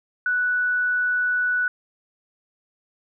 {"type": "tone", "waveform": "sine", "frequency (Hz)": 1480, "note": "F#6", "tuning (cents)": 0, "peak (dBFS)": -19, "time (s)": [0.26, 1.68], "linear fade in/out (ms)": 2, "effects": []}